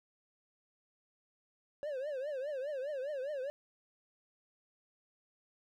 triangle tone with vibrato, 557 Hz, C#5, 8 cents sharp, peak -34 dBFS, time 1.83-3.5 s, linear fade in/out 0 ms, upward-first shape triangle, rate 4.9 Hz, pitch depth 190 cents each way, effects none

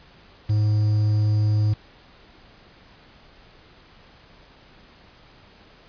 triangle tone with quantisation, 105.9 Hz, G#2, 34 cents sharp, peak -15 dBFS, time 0.49-1.74 s, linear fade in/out 10 ms, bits 7, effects pink hiss -51 dBFS RMS until 5.88 s + resampled to 11025 Hz

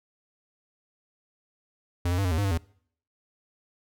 square tone with pitch steps, 87.4 / 89.5 / 98.6 / 90.2 / 79.9 / 101.4 / 97.7 / 82.8 Hz, F2 / F2 / G2 / F#2 / D#2 / G#2 / G2 / E2, +2 / +43 / +11 / -44 / +47 / -41 / -5 / +8 cents, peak -24 dBFS, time 2.05-2.578 s, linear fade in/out 5 ms, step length 66 ms, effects noise-tail reverb RT60 0.6 s tail -24 dB re dry

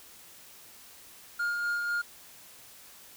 triangle tone with tremolo, 1416 Hz, F6, 23 cents sharp, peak -25 dBFS, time 1.39-2.02 s, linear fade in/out 10 ms, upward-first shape sine, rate 4 Hz, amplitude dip 30%, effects white hiss -52 dBFS RMS until 3.16 s

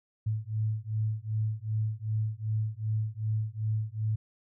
sine beating tone pair, 107.5 / 110.1 Hz, A2 / A2, -40 / +2 cents, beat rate 2.6 Hz, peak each -31 / -31 dBFS, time 0.26-4.16 s, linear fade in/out 10 ms, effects none

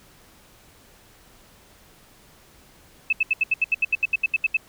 sine tone bursts, 2612 Hz, E7, 17 cents flat, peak -16 dBFS, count 15, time 3.1-4.57 s, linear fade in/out 5 ms, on 28 ms, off 75 ms, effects pink hiss -53 dBFS RMS until 4.68 s

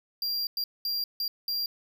square tone bursts at uneven times, 4759 Hz, D8, 22 cents sharp, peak -28 dBFS, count 5, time 0.22-0.47 / 0.57-0.64 / 0.85-1.04 / 1.2-1.28 / 1.48-1.66 s, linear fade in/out 2 ms, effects none

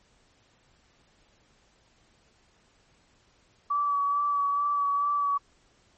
sine tone with vibrato, 1147 Hz, D6, 41 cents flat, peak -23 dBFS, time 3.7-5.38 s, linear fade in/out 10 ms, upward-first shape sine, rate 2.3 Hz, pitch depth 21 cents each way, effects pink hiss -64 dBFS RMS until 5.97 s + MP3 32 kbps

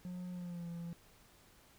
triangle tone with pitch glide, 180 to 170.19 Hz, F#3 to F3, -47 to -44 cents, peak -39 dBFS, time 0.05-0.93 s, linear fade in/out 0 ms, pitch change -97 cents, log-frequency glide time 0.32-0.67 s, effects pink hiss -64 dBFS RMS until 1.78 s

